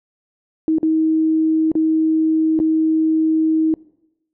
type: tone with dropouts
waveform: sine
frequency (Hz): 317.4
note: D#4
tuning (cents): +35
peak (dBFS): -13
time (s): 0.68-3.74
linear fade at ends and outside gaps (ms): 1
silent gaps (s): 0.784-0.83 / 1.717-1.753 / 2.591-2.6
effects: noise-tail reverb RT60 0.9 s tail -22 dB re dry